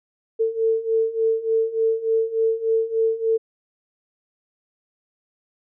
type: beating tone pair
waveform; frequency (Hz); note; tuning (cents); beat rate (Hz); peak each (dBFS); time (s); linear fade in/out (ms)
sine; 446.4 / 449.8; A4 / A4; +25 / +38; 3.4; -23 / -20; 0.39-3.38; 20
effects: none